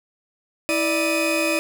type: tone cluster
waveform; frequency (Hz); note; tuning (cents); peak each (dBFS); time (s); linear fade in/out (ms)
40% pulse; 325.2 / 589 / 2496; E4 / D5 / D#7; -23 / +5 / +5; -23; 0.69-1.59; 0
effects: none